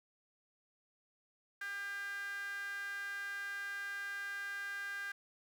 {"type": "tone with high-pass filter", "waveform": "sawtooth", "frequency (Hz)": 400, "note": "G4", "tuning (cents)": 35, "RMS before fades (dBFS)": -42, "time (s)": [1.61, 5.12], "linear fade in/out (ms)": 5, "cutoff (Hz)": 1600, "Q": 8.2, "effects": []}